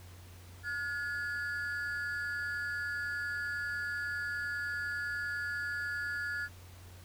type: ring-modulated tone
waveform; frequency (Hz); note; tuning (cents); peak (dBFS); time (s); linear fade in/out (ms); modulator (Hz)
triangle; 1568; G6; 0; -29; 0.63-6.49; 50; 135
effects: added 90 Hz sine -50 dBFS peak until 7.04 s + pink hiss -57 dBFS RMS until 7.04 s